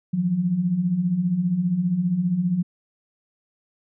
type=beating tone pair; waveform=sine; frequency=165.3 / 180.3 Hz; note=E3 / F#3; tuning=+5 / -45 cents; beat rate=15 Hz; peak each=-27 / -20 dBFS; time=0.13-2.63 s; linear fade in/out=10 ms; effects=none